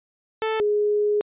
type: tone pair in turn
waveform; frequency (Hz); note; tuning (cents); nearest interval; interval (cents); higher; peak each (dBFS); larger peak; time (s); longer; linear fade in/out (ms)
sawtooth / sine; 440 / 416.8; A4 / G#4; 0 / +6; minor second; 94; first; -18; neither; 0.42-0.6 / 0.6-1.21; second; 0
effects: resampled to 8000 Hz